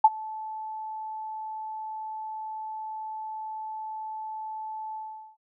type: tone with ADSR envelope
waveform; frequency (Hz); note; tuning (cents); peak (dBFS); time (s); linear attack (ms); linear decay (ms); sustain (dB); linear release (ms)
sine; 871; A5; -18; -9; 0.04-5.37; 6; 39; -24; 420
effects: none